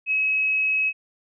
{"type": "tone", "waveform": "sine", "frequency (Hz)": 2561, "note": "D#7", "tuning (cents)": 49, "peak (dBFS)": -19, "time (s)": [0.06, 0.93], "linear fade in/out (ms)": 50, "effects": []}